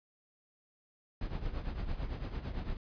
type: noise with tremolo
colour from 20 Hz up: brown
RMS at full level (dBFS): -34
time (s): 1.21-2.77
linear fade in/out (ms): 2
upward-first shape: triangle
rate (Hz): 8.9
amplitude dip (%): 75
effects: resampled to 11025 Hz